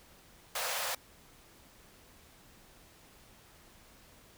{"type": "high-pass noise", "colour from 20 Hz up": "pink", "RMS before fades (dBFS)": -35, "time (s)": [0.55, 0.95], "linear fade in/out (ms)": 5, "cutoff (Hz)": 490, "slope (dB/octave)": 96, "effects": ["pink hiss -59 dBFS RMS until 4.37 s"]}